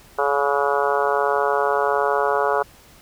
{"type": "harmonic tone with a mistuned harmonic", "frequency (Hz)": 141.4, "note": "C#3", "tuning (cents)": 35, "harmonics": [3, 4, 5, 6, 7, 8, 9, 10], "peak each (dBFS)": [-23, -24, -25, -26, -26, -27, -28, -28], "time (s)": [0.18, 2.63], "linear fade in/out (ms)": 10, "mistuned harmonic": 10, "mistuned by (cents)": 37, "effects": ["pink hiss -49 dBFS RMS until 3.01 s"]}